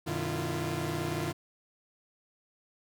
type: tone cluster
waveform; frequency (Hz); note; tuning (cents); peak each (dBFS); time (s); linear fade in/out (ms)
sawtooth; 92.3 / 122.6 / 151.8 / 329.4 / 347.3; F#2 / B2 / D#3 / E4 / F4; -4 / -12 / -42 / -1 / -10; -36 / -36 / -31 / -36 / -32; 0.06-1.33; 20
effects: none